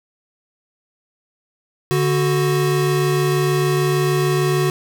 square tone pair together, 145.6 / 370.2 Hz, D3 / F#4, -15 / +1 cents, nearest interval octave + major third, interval 1616 cents, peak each -19 dBFS, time 1.91-4.7 s, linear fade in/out 0 ms, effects none

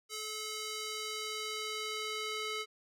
square tone with band-pass filter sweep, 431.4 Hz, A4, 34 cents flat, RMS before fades -39 dBFS, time 0.09-2.66 s, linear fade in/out 50 ms, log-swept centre 6000 to 3000 Hz, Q 0.84, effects none

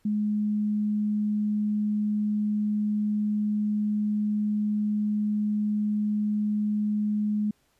sine tone, 210 Hz, G#3, 19 cents sharp, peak -23 dBFS, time 0.05-7.51 s, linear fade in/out 5 ms, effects pink hiss -68 dBFS RMS until 7.79 s + resampled to 32000 Hz

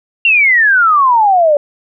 sine exponential sweep, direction down, 2794 to 568 Hz, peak -6 dBFS, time 0.25-1.57 s, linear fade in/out 2 ms, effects none

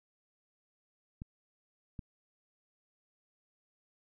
clicks, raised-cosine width 5 ms, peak -29 dBFS, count 2, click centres 1.219 / 1.992 s, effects none

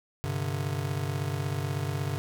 square chord, G suspended fourth, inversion none, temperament just, 98 / 130.67 / 147 Hz, G2 / C3 / D3, 0 / -2 / +2 cents, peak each -34 dBFS, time 0.24-2.18 s, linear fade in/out 0 ms, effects none

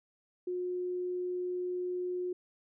sine tone, 360.5 Hz, F#4, 45 cents flat, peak -32 dBFS, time 0.47-2.33 s, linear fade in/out 5 ms, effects none

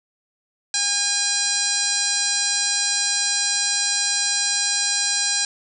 harmonic tone with a mistuned harmonic, 811 Hz, G#5, 41 cents flat, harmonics 1 / 2 / 3 / 4 / 5 / 6 / 7 / 8 / 9 / 10, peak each -36 / -29 / -32 / -35 / -25 / -27 / -26 / -35 / -27 / -27 dBFS, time 0.74-5.45 s, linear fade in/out 2 ms, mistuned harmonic 3, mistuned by +16 cents, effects none

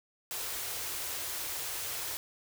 white band-stop noise, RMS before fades -37 dBFS, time 0.31-2.17 s, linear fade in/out 0 ms, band 140 to 300 Hz, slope 48 dB/octave, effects none

